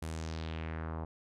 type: tone with low-pass filter sweep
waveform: sawtooth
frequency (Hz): 80.3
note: E2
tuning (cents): -45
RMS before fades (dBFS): -39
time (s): 0.02-1.05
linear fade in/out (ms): 5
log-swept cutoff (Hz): 11000 to 890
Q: 2.1
effects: none